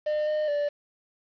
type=tone with pitch steps; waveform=triangle; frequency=605 / 610 / 583 Hz; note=D#5 / D#5 / D5; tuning=-49 / -34 / -13 cents; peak=-22 dBFS; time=0.06-0.69 s; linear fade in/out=10 ms; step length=210 ms; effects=resampled to 11025 Hz + 8-bit